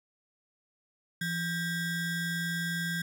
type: ring-modulated tone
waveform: square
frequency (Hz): 880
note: A5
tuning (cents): 0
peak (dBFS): -28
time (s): 1.21-3.02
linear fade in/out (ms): 5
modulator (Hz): 711
effects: none